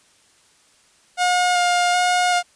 sawtooth tone with vibrato, 714 Hz, F5, 38 cents sharp, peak -12 dBFS, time 1.17-2.43 s, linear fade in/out 50 ms, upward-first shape square, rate 1.3 Hz, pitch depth 12 cents each way, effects white hiss -56 dBFS RMS until 2.55 s + resampled to 22050 Hz

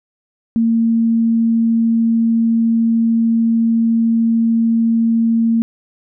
sine tone, 228.4 Hz, A#3, 35 cents flat, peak -11 dBFS, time 0.56-5.62 s, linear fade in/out 0 ms, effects none

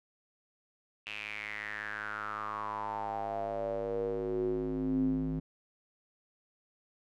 square tone with band-pass filter sweep, 52.7 Hz, G#1, 26 cents sharp, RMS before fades -35 dBFS, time 1.06-5.4 s, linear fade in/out 10 ms, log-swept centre 2700 to 210 Hz, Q 6.9, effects none

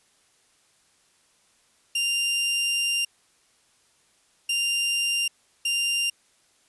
sawtooth tone bursts at uneven times, 2790 Hz, F7, 2 cents flat, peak -19 dBFS, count 3, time 1.95-3.05 / 4.49-5.28 / 5.65-6.1 s, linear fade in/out 5 ms, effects white hiss -63 dBFS RMS until 6.68 s + resampled to 24000 Hz

